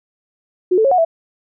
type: tone with pitch steps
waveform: sine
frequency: 364.5 / 439.9 / 548 / 730 / 659 Hz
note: F#4 / A4 / C#5 / F#5 / E5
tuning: -26 / 0 / -20 / -24 / -1 cents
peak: -10 dBFS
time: 0.71-1.05 s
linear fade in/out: 10 ms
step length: 68 ms
effects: none